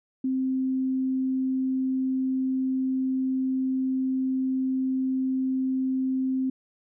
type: tone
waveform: sine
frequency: 261.6 Hz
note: C4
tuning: in tune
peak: -23 dBFS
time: 0.24-6.5 s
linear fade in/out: 5 ms
effects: none